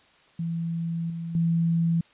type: tone with level steps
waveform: sine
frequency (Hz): 166.9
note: E3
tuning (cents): +22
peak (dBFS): -26 / -30 / -20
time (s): 0.39-2.01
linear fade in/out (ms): 5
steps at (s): 1.1 / 1.35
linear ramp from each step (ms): 2
effects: white hiss -58 dBFS RMS until 2.13 s + resampled to 8000 Hz